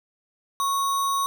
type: tone with sample-and-hold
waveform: sine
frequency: 1104 Hz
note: C#6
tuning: 7 cents flat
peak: -21 dBFS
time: 0.6-1.26 s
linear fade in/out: 0 ms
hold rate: 4900 Hz
effects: none